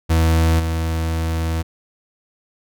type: tone with level steps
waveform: 40% pulse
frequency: 81.4 Hz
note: E2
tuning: 21 cents flat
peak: -12 / -18 dBFS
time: 0.09-1.63 s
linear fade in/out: 20 ms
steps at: 0.59 s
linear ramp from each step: 10 ms
effects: none